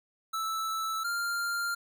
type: tone pair in turn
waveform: square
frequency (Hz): 1316 / 1394.3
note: E6 / F6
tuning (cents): -3 / -3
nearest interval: minor second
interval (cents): 100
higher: second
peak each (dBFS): -31 / -30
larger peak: second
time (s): 0.33-1.04 / 1.04-1.75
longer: neither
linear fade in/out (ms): 10
effects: none